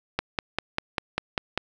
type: click train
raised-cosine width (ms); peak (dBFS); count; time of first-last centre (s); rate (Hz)
0.3; -8; 8; 0.19-1.576; 5.05
effects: none